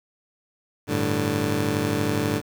15% pulse chord, G suspended second, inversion none, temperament just, 98 / 110.25 / 147 Hz, G2 / A2 / D3, 0 / +4 / +2 cents, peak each -21 dBFS, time 0.87-2.42 s, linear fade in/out 50 ms, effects 8-bit

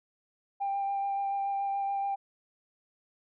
sine tone with vibrato, 793 Hz, G5, 20 cents sharp, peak -27 dBFS, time 0.6-2.16 s, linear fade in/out 20 ms, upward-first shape sine, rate 7 Hz, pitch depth 12 cents each way, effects tanh soft clip ceiling -25 dBFS

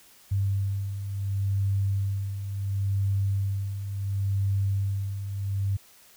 sine beating tone pair, 98 / 98.71 Hz, G2 / G2, 0 / +13 cents, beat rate 0.71 Hz, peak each -32 / -25 dBFS, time 0.31-5.77 s, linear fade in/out 10 ms, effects white hiss -55 dBFS RMS until 6.16 s

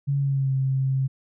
sine tone with pitch glide, 140.2 to 133.48 Hz, C#3 to C3, +20 to +35 cents, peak -20 dBFS, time 0.07-1.08 s, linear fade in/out 20 ms, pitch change -85 cents, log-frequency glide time 0.18-0.53 s, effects none

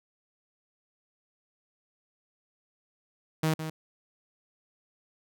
sawtooth tone with echo, 157.9 Hz, D#3, 26 cents sharp, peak -20 dBFS, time 3.43-3.54 s, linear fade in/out 5 ms, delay 160 ms, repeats 1, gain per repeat -9 dB, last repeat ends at 3.7 s, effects none

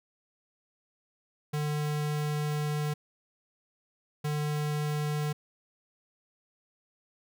square tone bursts at uneven times, 149.5 Hz, D3, 31 cents sharp, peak -29 dBFS, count 2, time 1.53-2.94 / 4.24-5.33 s, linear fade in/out 10 ms, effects none

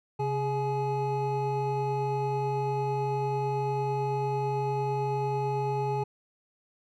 triangle tone cluster, 135.2 / 414.6 / 846 Hz, C#3 / G#4 / G#5, -43 / -3 / +32 cents, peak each -29 dBFS, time 0.19-6.04 s, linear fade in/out 10 ms, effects none

